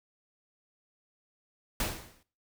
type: noise with exponential decay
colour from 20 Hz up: pink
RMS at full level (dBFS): -28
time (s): 1.8-2.23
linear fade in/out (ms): 2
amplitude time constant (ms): 92
effects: noise-tail reverb RT60 0.4 s tail -18 dB re dry